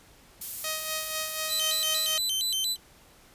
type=noise; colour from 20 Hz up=violet; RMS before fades=-33 dBFS; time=0.41-2.14 s; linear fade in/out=5 ms
type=tone with tremolo; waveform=5% pulse; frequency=628 Hz; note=D#5; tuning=16 cents sharp; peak=-18 dBFS; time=0.64-2.18 s; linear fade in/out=2 ms; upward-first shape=sine; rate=4.1 Hz; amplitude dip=55%
type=tone with vibrato; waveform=sawtooth; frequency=3520 Hz; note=A7; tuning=in tune; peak=-23 dBFS; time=1.48-2.77 s; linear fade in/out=50 ms; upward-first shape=square; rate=4.3 Hz; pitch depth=220 cents each way
effects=pink hiss -56 dBFS RMS until 3.34 s + resampled to 32000 Hz